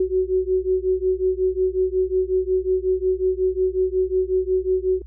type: beating tone pair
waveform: sine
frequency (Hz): 370 / 375.5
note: F#4 / F#4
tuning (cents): 0 / +26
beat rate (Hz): 5.5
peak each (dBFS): -21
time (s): 0-5.02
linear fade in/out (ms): 5
effects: added 60 Hz sine -36 dBFS peak until 5.06 s